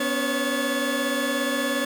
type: tone cluster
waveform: 30% pulse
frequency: 247.9 / 282.5 / 548 / 1718 Hz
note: B3 / C#4 / C#5 / A6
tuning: +7 / +33 / -20 / -42 cents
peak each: -26 dBFS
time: 0-1.85 s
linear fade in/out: 5 ms
effects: none